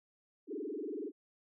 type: tone with frequency modulation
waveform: sine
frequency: 359.4 Hz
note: F4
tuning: 50 cents sharp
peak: -37 dBFS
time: 0.47-1.12 s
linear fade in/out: 50 ms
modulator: 21.5 Hz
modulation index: 3.7
effects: none